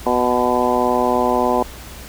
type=harmonic tone with a mistuned harmonic; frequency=123.47 Hz; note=B2; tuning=in tune; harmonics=2 / 3 / 4 / 5 / 6 / 7 / 8; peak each=-22 / -22 / -22 / -22 / -22 / -22 / -22 dBFS; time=0.06-1.63 s; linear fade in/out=5 ms; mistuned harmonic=8; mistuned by=+31 cents; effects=added 60 Hz sine -37 dBFS peak until 2.08 s + pink hiss -37 dBFS RMS until 2.08 s